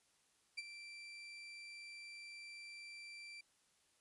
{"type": "tone with ADSR envelope", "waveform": "30% pulse", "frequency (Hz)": 2349, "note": "D7", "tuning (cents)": 0, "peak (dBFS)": -37, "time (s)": [0.57, 3.41], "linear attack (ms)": 15, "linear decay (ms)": 30, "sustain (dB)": -11, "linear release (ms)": 5, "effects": ["white hiss -75 dBFS RMS until 4 s", "resampled to 24000 Hz"]}